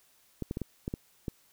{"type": "clicks", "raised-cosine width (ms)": 3, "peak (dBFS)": -20, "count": 7, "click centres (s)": [0.423, 0.511, 0.571, 0.617, 0.879, 0.939, 1.282], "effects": ["white hiss -65 dBFS RMS until 1.52 s"]}